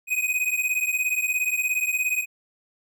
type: beating tone pair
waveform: square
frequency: 2493 / 2510 Hz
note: D#7 / D#7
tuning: +3 / +15 cents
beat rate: 17 Hz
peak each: -26 dBFS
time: 0.07-2.26 s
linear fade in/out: 50 ms
effects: none